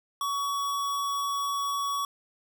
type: tone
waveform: square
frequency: 1126 Hz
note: C#6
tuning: 27 cents sharp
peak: -28 dBFS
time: 0.21-2.05 s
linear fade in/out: 2 ms
effects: none